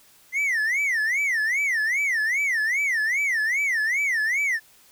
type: tone with vibrato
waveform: triangle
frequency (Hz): 1988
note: B6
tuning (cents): +11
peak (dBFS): -19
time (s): 0.32-4.6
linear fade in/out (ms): 50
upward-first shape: sine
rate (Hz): 2.5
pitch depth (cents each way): 260
effects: white hiss -55 dBFS RMS until 4.91 s